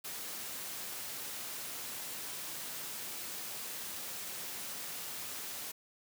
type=noise; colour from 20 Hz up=white; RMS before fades=-42 dBFS; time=0.04-5.72 s; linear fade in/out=10 ms; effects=high-pass 100 Hz 12 dB/octave